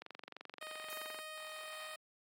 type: click train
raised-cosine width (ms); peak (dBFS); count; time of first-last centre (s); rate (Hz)
0.3; -31; 28; 0.02-1.189; 23.1
type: tone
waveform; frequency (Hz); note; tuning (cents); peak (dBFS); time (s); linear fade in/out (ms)
10% pulse; 622.3; D#5; 0; -37; 0.61-1.96; 5
type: noise with exponential decay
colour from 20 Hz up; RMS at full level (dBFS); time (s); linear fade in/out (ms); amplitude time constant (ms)
violet; -46; 0.9-1.73; 0; 180
effects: high-pass 300 Hz 12 dB/octave + AAC 48 kbps